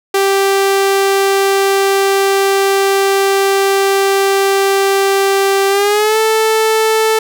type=tone with pitch glide; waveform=sawtooth; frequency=392 to 440 Hz; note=G4 to A4; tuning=0 to 0 cents; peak=-6 dBFS; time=0.14-7.19 s; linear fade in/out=5 ms; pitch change=+200 cents; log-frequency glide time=5.69-6.18 s; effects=none